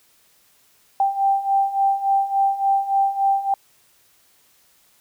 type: beating tone pair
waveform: sine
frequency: 784 / 787.5 Hz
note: G5 / G5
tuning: 0 / +8 cents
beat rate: 3.5 Hz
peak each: -22 / -18 dBFS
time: 1-3.54 s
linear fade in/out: 2 ms
effects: white hiss -58 dBFS RMS until 5 s

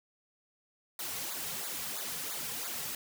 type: noise with flanger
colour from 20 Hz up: white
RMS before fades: -38 dBFS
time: 0.99-2.95 s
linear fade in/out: 2 ms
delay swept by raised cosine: 0.35 to 3.35 ms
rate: 3 Hz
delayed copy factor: -1
effects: none

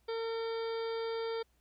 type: harmonic tone with a mistuned harmonic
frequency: 454.4 Hz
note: A#4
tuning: 44 cents flat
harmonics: 1 / 2 / 3 / 4 / 5 / 7 / 8 / 9 / 10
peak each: -34 / -45 / -47 / -53 / -52 / -53 / -53 / -60 / -51 dBFS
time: 0.08-1.43 s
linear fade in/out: 10 ms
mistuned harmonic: 10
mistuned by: +44 cents
effects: added 60 Hz sine -70 dBFS peak until 1.6 s + pink hiss -75 dBFS RMS until 1.6 s

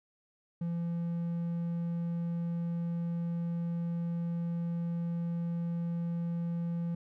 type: tone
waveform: triangle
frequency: 170 Hz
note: F3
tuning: 46 cents flat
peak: -29 dBFS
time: 0.61-6.95 s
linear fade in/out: 5 ms
effects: none

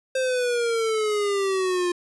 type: exponential sweep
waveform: square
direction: down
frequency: 526 to 350.5 Hz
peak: -22 dBFS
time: 0.15-1.92 s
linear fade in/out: 5 ms
effects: resampled to 24000 Hz

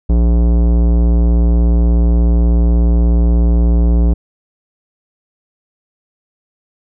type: tone with tanh clipping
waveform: sine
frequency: 58.27 Hz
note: A#1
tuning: in tune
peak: -10 dBFS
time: 0.09-4.14 s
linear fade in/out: 10 ms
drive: 17 dB
effects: none

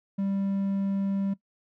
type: tone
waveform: triangle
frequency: 196.4 Hz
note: G3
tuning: 4 cents sharp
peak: -23 dBFS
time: 0.18-1.34 s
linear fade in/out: 10 ms
effects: noise-tail reverb RT60 0.1 s tail -18 dB re dry

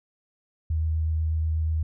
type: tone with vibrato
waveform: sine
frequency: 79.4 Hz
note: D#2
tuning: 36 cents sharp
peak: -22 dBFS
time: 0.7-1.83 s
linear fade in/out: 5 ms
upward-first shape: square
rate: 8.2 Hz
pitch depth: 9 cents each way
effects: none

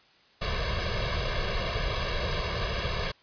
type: noise with comb filter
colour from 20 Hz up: pink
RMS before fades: -29 dBFS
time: 0.41-3.12 s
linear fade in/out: 10 ms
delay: 1.8 ms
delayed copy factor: +0.95
effects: white hiss -60 dBFS RMS until 3.22 s + resampled to 11025 Hz

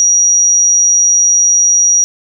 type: tone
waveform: sine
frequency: 5760 Hz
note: F#8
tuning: 47 cents flat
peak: -6 dBFS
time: 0-2.04 s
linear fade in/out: 0 ms
effects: none

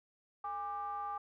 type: ring-modulated tone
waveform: triangle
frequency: 185 Hz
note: F#3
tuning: in tune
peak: -32 dBFS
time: 0.44-1.18 s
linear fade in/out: 5 ms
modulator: 1000 Hz
effects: none

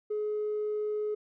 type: tone with tanh clipping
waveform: triangle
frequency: 422.7 Hz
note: G#4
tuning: 31 cents sharp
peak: -29 dBFS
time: 0.1-1.15 s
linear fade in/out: 10 ms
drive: 5 dB
effects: none

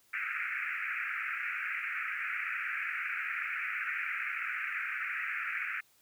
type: band-pass noise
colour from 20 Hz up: white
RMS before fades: -36 dBFS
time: 0.13-5.81 s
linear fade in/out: 10 ms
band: 1300 to 2500 Hz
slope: 96 dB/octave
effects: white hiss -67 dBFS RMS until 6.01 s

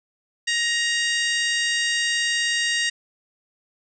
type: harmonic tone with a mistuned harmonic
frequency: 939 Hz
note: A#5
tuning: 12 cents sharp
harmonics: 2 / 3 / 4 / 5 / 6 / 7 / 8 / 9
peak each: -23 / -27 / -29 / -31 / -33 / -34 / -35 / -36 dBFS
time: 0.47-2.9 s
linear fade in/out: 10 ms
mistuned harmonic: 9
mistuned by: -32 cents
effects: none

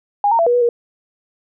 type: tone with pitch steps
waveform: sine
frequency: 817 / 920 / 671 / 483.2 / 488.3 / 473.7 Hz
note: G#5 / A#5 / E5 / B4 / B4 / A#4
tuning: -29 / -23 / +31 / -38 / -20 / +28 cents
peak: -11 dBFS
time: 0.24-0.69 s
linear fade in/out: 2 ms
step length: 75 ms
effects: none

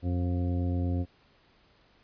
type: harmonic tone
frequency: 88.5 Hz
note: F2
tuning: 23 cents sharp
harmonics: 1 / 2 / 3 / 4 / 5 / 6 / 8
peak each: -27 / -37 / -33 / -43 / -48 / -43 / -47 dBFS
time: 0.02-1.06 s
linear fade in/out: 50 ms
effects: pink hiss -63 dBFS RMS until 2.03 s + resampled to 11025 Hz

